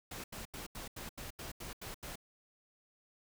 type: noise bursts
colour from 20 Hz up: pink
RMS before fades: -45 dBFS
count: 10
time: 0.11-2.157 s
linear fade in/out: 5 ms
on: 130 ms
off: 83 ms
effects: none